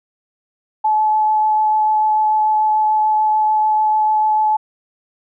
sine tone with vibrato, 860 Hz, A5, 40 cents flat, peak -12 dBFS, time 0.84-4.57 s, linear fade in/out 10 ms, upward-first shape sine, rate 6.8 Hz, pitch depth 9 cents each way, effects none

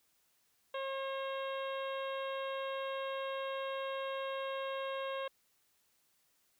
harmonic tone with a mistuned harmonic, 539 Hz, C#5, 49 cents flat, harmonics 1 / 2 / 3 / 4 / 5 / 6 / 7, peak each -38 / -42 / -48 / -52 / -50 / -51 / -53 dBFS, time 0.74-5.28 s, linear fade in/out 5 ms, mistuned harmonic 5, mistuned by +18 cents, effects white hiss -74 dBFS RMS until 6.59 s

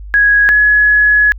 sine tone pair in turn, 1661.2 / 1690.2 Hz, G#6 / G#6, 0 / +30 cents, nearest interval unison, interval 30 cents, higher second, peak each -6 dBFS, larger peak neither, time 0.14-0.49 / 0.49-1.32 s, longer second, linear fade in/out 0 ms, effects added 50 Hz sine -26 dBFS peak until 1.38 s

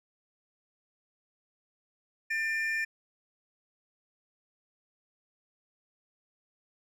triangle tone pair together, 1791 / 2391 Hz, A6 / D7, +30 / +30 cents, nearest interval perfect fourth, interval 500 cents, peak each -28 / -32 dBFS, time 2.3-2.85 s, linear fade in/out 10 ms, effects none

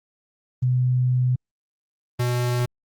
sine / square tone pair in turn, 126.1 / 122.58 Hz, B2 / B2, +36 / -13 cents, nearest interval unison, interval 49 cents, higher first, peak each -17 / -20 dBFS, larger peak first, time 0.62-1.36 / 2.19-2.66 s, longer first, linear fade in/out 10 ms, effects Opus 24 kbps

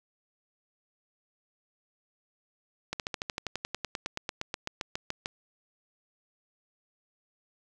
slowing click train, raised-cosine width 0.2 ms, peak -15 dBFS, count 23, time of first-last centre 2.93-5.259 s, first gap 68 ms, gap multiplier 1.04, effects none

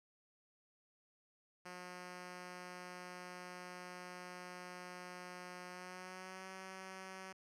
5% pulse tone with pitch glide, 180 to 189.28 Hz, F#3 to F#3, -47 to +40 cents, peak -37 dBFS, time 1.65-7.33 s, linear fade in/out 10 ms, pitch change +87 cents, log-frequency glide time 5.68-6.48 s, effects low-pass 9000 Hz 12 dB/octave

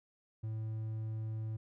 triangle tone, 110 Hz, A2, in tune, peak -34 dBFS, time 0.43-1.57 s, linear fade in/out 10 ms, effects none

